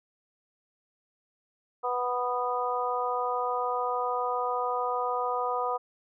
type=harmonic tone; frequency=246.9 Hz; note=B3; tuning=in tune; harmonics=2 / 3 / 4 / 5; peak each=-32 / -32 / -32 / -32 dBFS; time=1.83-5.78 s; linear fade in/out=20 ms; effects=none